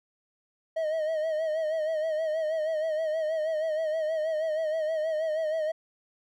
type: tone with vibrato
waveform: triangle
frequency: 630 Hz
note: D#5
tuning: 21 cents sharp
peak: -24 dBFS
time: 0.76-5.72 s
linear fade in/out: 10 ms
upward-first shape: sine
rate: 6.3 Hz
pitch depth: 60 cents each way
effects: none